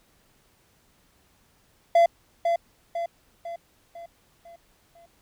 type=tone with echo; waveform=triangle; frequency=680 Hz; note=F5; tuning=46 cents flat; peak=-12 dBFS; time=1.95-2.06 s; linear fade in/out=5 ms; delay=500 ms; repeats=6; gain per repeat=-6 dB; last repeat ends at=5.06 s; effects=pink hiss -63 dBFS RMS until 5.21 s